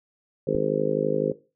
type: harmonic tone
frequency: 51.91 Hz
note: G#1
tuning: in tune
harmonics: 3 / 4 / 5 / 6 / 7 / 8 / 9 / 10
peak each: -31 / -33 / -32 / -33 / -33 / -27 / -27 / -28 dBFS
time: 0.47-1.32 s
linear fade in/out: 5 ms
type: click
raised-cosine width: 3 ms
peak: -17 dBFS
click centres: 0.551 s
effects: noise-tail reverb RT60 0.3 s tail -17 dB re dry